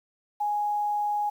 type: tone with quantisation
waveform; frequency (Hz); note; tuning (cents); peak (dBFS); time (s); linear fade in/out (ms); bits
sine; 830.6; G#5; 0; -24; 0.4-1.3; 10; 9
effects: none